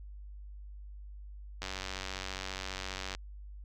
click train, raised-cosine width 0.2 ms, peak -20 dBFS, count 146, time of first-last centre 1.62-3.15 s, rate 94.8 Hz, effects added 50 Hz sine -44 dBFS peak until 3.64 s

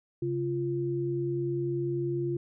sine tone pair together, 136.44 / 346.7 Hz, C#3 / F4, -27 / -13 cents, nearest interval octave + major third, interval 1614 cents, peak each -32 / -29 dBFS, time 0.22-2.37 s, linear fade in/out 5 ms, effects none

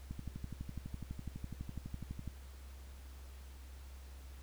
click train, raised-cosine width 5 ms, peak -30 dBFS, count 27, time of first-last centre 0.11-2.277 s, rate 12 Hz, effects added 66 Hz sine -49 dBFS peak until 4.42 s + pink hiss -61 dBFS RMS until 4.42 s

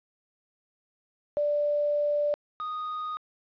sine / triangle tone pair in turn, 587.3 / 1240.5 Hz, D5 / D#6, 0 / -6 cents, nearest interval octave + minor second, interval 1294 cents, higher second, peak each -23 / -29 dBFS, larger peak first, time 1.37-2.34 / 2.6-3.17 s, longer first, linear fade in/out 0 ms, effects resampled to 11025 Hz + 10-bit

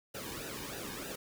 pink noise with flanger, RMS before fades -42 dBFS, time 0.14-1.16 s, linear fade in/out 10 ms, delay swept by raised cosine 0.91 to 1.53 ms, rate 3.2 Hz, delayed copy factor -0.75, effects none

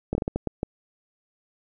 slowing click train, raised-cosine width 2 ms, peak -12 dBFS, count 8, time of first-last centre 0.13-0.631 s, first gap 21 ms, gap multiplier 1.4, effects none

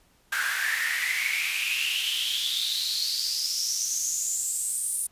pink noise with high-pass filter sweep, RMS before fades -28 dBFS, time 0.32-5.07 s, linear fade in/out 5 ms, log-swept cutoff 1500 to 9600 Hz, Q 7.8, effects pink hiss -63 dBFS RMS until 5.11 s + resampled to 32000 Hz

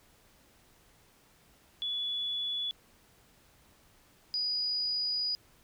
sine tone pair in turn, 3421 / 4922 Hz, A7 / D#8, -49 / -20 cents, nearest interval tritone, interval 629 cents, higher second, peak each -31 / -29 dBFS, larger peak second, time 1.82-2.71 / 4.34-5.35 s, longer second, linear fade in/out 0 ms, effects pink hiss -63 dBFS RMS until 5.63 s

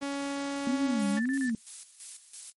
sawtooth tone, 280 Hz, C#4, 18 cents sharp, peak -27 dBFS, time 0.01-1.2 s, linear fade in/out 20 ms
sine tone with vibrato, 234.2 Hz, A#3, 8 cents sharp, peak -26 dBFS, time 0.67-1.55 s, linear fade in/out 2 ms, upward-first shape sine, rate 1.8 Hz, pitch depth 270 cents each way
violet noise with tremolo, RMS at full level -38 dBFS, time 1-2.52 s, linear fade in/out 0 ms, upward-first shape square, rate 3 Hz, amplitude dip 70%
sine tone bursts, 1763 Hz, A6, 3 cents sharp, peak -34 dBFS, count 3, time 1.17-1.496 s, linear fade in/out 0 ms, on 86 ms, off 34 ms
effects noise-tail reverb RT60 0.1 s tail -26 dB re dry + MP3 48 kbps

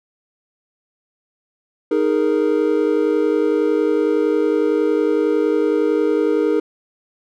triangle chord, D# suspended fourth, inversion none, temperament equal, 311.1 / 415.3 / 466.2 Hz, D#4 / G#4 / A#4, 0 / 0 / 0 cents, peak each -17 dBFS, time 1.91-6.6 s, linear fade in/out 5 ms, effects none

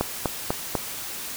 click train, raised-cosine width 1 ms, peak -8 dBFS, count 4, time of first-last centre 0.01-0.753 s, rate 4.04 Hz, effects white hiss -34 dBFS RMS until 1.36 s

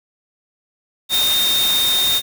sine tone in noise, 3674 Hz, A#7, 26 cents flat, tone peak -15 dBFS, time 1.09-2.22 s, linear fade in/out 50 ms, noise white, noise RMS -22 dBFS, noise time 1.09-2.22 s, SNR +4 dB, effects none

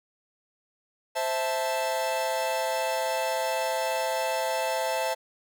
45% pulse chord, A minor, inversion first, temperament equal, 523.3 / 659.3 / 880 Hz, C5 / E5 / A5, 0 / 0 / 0 cents, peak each -31 / -30 / -30 dBFS, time 1.15-5.15 s, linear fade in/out 20 ms, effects none

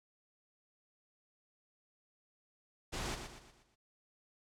pink noise with echo, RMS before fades -39 dBFS, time 2.92-3.16 s, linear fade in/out 20 ms, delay 120 ms, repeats 5, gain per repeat -7 dB, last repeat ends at 3.76 s, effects low-pass 8000 Hz 12 dB/octave

